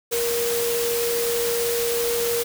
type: tone in noise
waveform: sine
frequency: 470.8 Hz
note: A#4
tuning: 17 cents sharp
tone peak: -22 dBFS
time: 0.11-2.44 s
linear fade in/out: 20 ms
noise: white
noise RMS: -27 dBFS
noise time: 0.11-2.44 s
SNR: +2 dB
effects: none